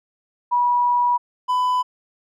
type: tone pair in turn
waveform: sine / triangle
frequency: 972 / 999.9 Hz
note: B5 / B5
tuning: -28 / +21 cents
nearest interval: unison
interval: 49 cents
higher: second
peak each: -15 / -15 dBFS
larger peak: neither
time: 0.51-1.18 / 1.48-1.83 s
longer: first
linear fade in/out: 20 ms
effects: none